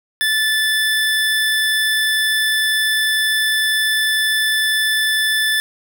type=tone; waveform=25% pulse; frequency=1749 Hz; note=A6; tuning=11 cents flat; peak=-11 dBFS; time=0.21-5.6 s; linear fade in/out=0 ms; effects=none